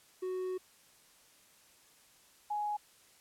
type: tone pair in turn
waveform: triangle / sine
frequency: 370 / 834.5 Hz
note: F#4 / G#5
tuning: 0 / +8 cents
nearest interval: octave + major second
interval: 1408 cents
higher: second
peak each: -32 / -32 dBFS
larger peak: neither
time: 0.22-0.58 / 2.5-2.77 s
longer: first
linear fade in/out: 10 ms
effects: white hiss -63 dBFS RMS until 3.2 s + low-pass 12000 Hz 12 dB/octave